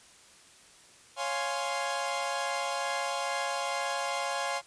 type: chord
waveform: sawtooth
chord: Db major seventh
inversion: none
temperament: equal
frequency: 554.4 / 698.5 / 830.6 / 1046.5 Hz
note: Db5 / F5 / Ab5 / C6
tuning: 0 / 0 / 0 / 0 cents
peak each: -32 dBFS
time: 1.16-4.62 s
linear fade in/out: 50 ms
effects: white hiss -56 dBFS RMS until 4.66 s + resampled to 22050 Hz